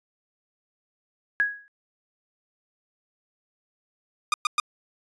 sine tone with exponential decay, 1661.2 Hz, G#6, in tune, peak -16 dBFS, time 1.4-1.68 s, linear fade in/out 0 ms, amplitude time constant 59 ms
sawtooth tone bursts, 1219 Hz, D#6, 36 cents flat, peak -16 dBFS, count 3, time 4.32-4.6 s, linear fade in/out 2 ms, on 20 ms, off 110 ms
effects resampled to 22050 Hz

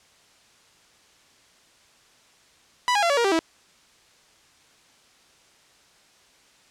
sawtooth tone with pitch steps, 987.8 / 821.1 / 682.5 / 567.3 / 471.6 / 392 / 325.9 Hz, B5 / G#5 / F5 / C#5 / A#4 / G4 / E4, 0 / -20 / -40 / +40 / +20 / 0 / -20 cents, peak -15 dBFS, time 2.88-3.391 s, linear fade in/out 0 ms, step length 73 ms, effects white hiss -57 dBFS RMS until 6.7 s + low-pass 7000 Hz 12 dB/octave

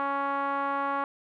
5% pulse tone with low-pass filter, 278.5 Hz, C#4, 8 cents sharp, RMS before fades -29 dBFS, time 0-1.04 s, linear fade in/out 0 ms, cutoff 1100 Hz, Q 2.8, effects none

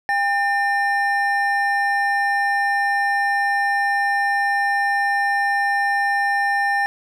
triangle tone pair together, 801.8 / 1800 Hz, G5 / A6, +39 / +39 cents, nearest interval octave + major second, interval 1400 cents, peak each -18 dBFS, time 0.09-6.86 s, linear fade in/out 0 ms, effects none

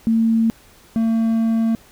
sine / triangle tone pair in turn, 225.9 / 225.9 Hz, A3 / A3, +46 / +46 cents, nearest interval unison, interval 0 cents, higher neither, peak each -13 dBFS, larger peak neither, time 0.07-0.5 / 0.96-1.75 s, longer second, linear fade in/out 0 ms, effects pink hiss -49 dBFS RMS until 1.91 s

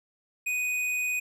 triangle tone with tanh clipping, 2489 Hz, D#7, in tune, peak -28 dBFS, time 0.46-1.2 s, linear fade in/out 10 ms, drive 17 dB, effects none

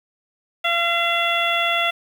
harmonic tone, 683 Hz, F5, 39 cents flat, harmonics 1 / 2 / 3 / 4 / 5, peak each -24 / -24 / -24 / -24 / -24 dBFS, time 0.64-1.91 s, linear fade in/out 10 ms, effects 7-bit

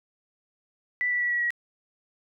sine tone with pitch steps, 1975.5 / 1959.6 / 1943.8 / 1928.2 / 1912.6 Hz, B6 / B6 / B6 / B6 / A#6, 0 / -14 / -28 / -42 / +44 cents, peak -23 dBFS, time 1.01-1.505 s, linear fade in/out 0 ms, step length 99 ms, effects none

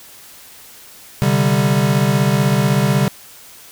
square chord, C suspended second, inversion none, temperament equal, 130.81 / 146.83 / 196 Hz, C3 / D3 / G3, 0 / 0 / 0 cents, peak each -18 dBFS, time 1.22-3.08 s, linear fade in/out 0 ms, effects white hiss -41 dBFS RMS until 3.71 s

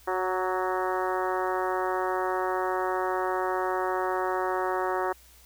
harmonic tone with a mistuned harmonic, 185 Hz, F#3, in tune, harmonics 2 / 3 / 4 / 5 / 6 / 7 / 8 / 9 / 10, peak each -30 / -34 / -32 / -33 / -34 / -37 / -40 / -41 / -41 dBFS, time 0.07-5.13 s, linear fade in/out 10 ms, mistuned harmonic 6, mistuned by +20 cents, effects added 60 Hz sine -56 dBFS peak until 5.45 s + white hiss -56 dBFS RMS until 5.45 s

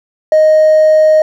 triangle tone with hard clipping, 622.3 Hz, D#5, in tune, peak -4 dBFS, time 0.32-1.22 s, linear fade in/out 2 ms, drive 2 dB, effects none

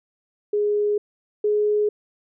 sine tone pair in turn, 415.3 / 419.2 Hz, G#4 / G#4, 0 / +16 cents, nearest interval unison, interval 16 cents, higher second, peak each -18 / -17 dBFS, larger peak second, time 0.53-0.98 / 1.44-1.89 s, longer neither, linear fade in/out 5 ms, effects none

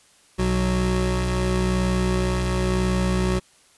25% pulse tone pair together, 61.95 / 185 Hz, B1 / F#3, +6 / 0 cents, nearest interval octave + perfect fifth, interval 1894 cents, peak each -19 dBFS, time 0.38-3.4 s, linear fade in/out 20 ms, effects white hiss -56 dBFS RMS until 3.77 s + resampled to 24000 Hz

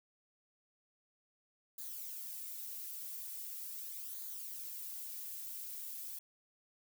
violet noise with flanger, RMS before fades -45 dBFS, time 1.78-6.19 s, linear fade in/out 5 ms, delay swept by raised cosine 0.36 to 3.26 ms, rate 0.41 Hz, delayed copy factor -0.6, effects none

